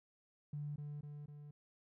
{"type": "tone with echo", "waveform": "triangle", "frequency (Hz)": 146.83, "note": "D3", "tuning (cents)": 0, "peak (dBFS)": -36, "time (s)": [0.53, 0.76], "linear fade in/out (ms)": 5, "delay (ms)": 250, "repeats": 3, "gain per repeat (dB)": -4, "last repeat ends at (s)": 1.51, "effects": ["tanh soft clip ceiling -38 dBFS"]}